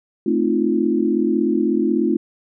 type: chord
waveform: sine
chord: F dominant seventh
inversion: first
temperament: equal with one note detuned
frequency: 220 / 261.6 / 311.1 / 347.4 Hz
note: A3 / C4 / Eb4 / F4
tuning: 0 / 0 / 0 / -9 cents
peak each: -21 / -22 / -21 / -20 dBFS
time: 0.26-2.17 s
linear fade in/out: 5 ms
effects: none